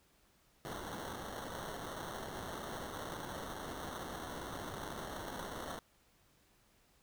white noise with sample-and-hold, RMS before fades -44 dBFS, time 0.65-5.79 s, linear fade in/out 0 ms, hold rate 2450 Hz, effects pink hiss -70 dBFS RMS until 7.02 s

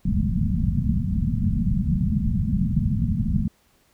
white low-pass noise, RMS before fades -22 dBFS, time 0.05-3.48 s, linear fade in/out 5 ms, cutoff 230 Hz, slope 96 dB/octave, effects pink hiss -62 dBFS RMS until 3.93 s

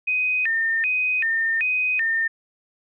sine tone with vibrato, 2131 Hz, C7, 31 cents sharp, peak -19 dBFS, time 0.07-2.28 s, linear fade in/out 10 ms, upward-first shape square, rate 1.3 Hz, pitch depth 280 cents each way, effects none

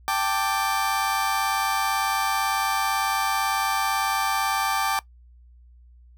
35% pulse chord, G suspended second, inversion none, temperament just, 784 / 882 / 1176 Hz, G5 / A5 / D6, 0 / +4 / +2 cents, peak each -25 / -26 / -24 dBFS, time 0.08-4.99 s, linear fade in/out 0 ms, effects noise-tail reverb RT60 0.1 s tail -19 dB re dry + added 60 Hz sine -48 dBFS peak until 6.17 s

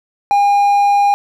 triangle tone, 810 Hz, G#5, 43 cents flat, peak -7 dBFS, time 0.31-1.14 s, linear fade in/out 0 ms, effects 8-bit

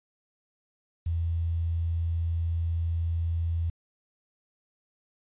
sine tone with quantisation, 83.6 Hz, E2, 25 cents sharp, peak -25 dBFS, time 1.06-3.7 s, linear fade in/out 5 ms, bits 9, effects resampled to 8000 Hz

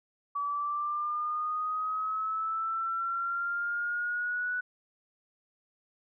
sine linear sweep, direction up, 1142 to 1483 Hz, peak -29 dBFS, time 0.35-4.61 s, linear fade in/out 10 ms, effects none

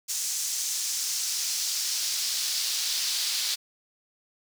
brown noise with high-pass filter sweep, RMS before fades -29 dBFS, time 0.08-3.56 s, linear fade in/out 20 ms, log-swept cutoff 6500 to 4300 Hz, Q 1.9, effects none

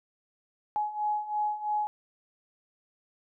sine beating tone pair, 840 / 843 Hz, G#5 / G#5, +19 / +26 cents, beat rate 3 Hz, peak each -33 / -29 dBFS, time 0.76-1.87 s, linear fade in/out 0 ms, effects none

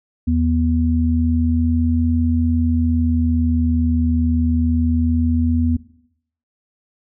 sine tone pair together, 81.29 / 243.6 Hz, E2 / B3, -24 / -24 cents, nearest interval octave + perfect fifth, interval 1900 cents, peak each -17 dBFS, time 0.27-5.77 s, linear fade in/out 10 ms, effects noise-tail reverb RT60 0.7 s tail -18 dB re dry

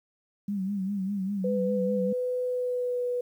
sine tone with vibrato, 196 Hz, G3, in tune, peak -27 dBFS, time 0.48-2.13 s, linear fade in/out 5 ms, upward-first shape sine, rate 5 Hz, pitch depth 82 cents each way
sine tone with pitch glide, 500 to 491.4 Hz, B4 to B4, +21 to -9 cents, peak -26 dBFS, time 1.44-3.21 s, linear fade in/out 5 ms, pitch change -30 cents, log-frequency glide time 2.45-3.05 s
effects 10-bit

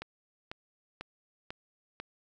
click train, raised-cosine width 0.3 ms, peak -23 dBFS, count 5, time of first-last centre 0.02-2 s, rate 2.02 Hz, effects none

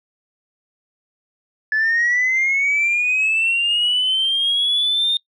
sine linear sweep, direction up, 1719 to 3655 Hz, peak -14 dBFS, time 1.72-5.17 s, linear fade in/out 2 ms, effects noise-tail reverb RT60 0.1 s tail -20 dB re dry + tanh soft clip ceiling -12 dBFS

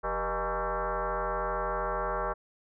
sine tone with frequency modulation, 261.6 Hz, C4, in tune, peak -28 dBFS, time 0.03-2.34 s, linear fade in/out 20 ms, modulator 218 Hz, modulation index 5.5, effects none

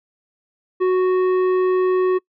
sine tone with tanh clipping, 369.5 Hz, F#4, 2 cents flat, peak -16 dBFS, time 0.8-2.19 s, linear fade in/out 20 ms, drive 10 dB, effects noise-tail reverb RT60 0.1 s tail -25 dB re dry

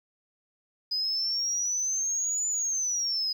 sine exponential two-way sweep, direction up then down, 4978 to 7040 to 4978 Hz, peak -25 dBFS, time 0.91-3.33 s, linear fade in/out 10 ms, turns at 2.48 s, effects tanh soft clip ceiling -21 dBFS + 10-bit

